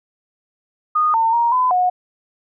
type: tone with pitch steps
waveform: sine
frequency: 1232 / 904 / 939 / 1010 / 727 Hz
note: D#6 / A5 / A#5 / B5 / F#5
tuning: -17 / +47 / +12 / +39 / -31 cents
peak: -13 dBFS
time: 0.95-1.9 s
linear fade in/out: 10 ms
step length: 190 ms
effects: none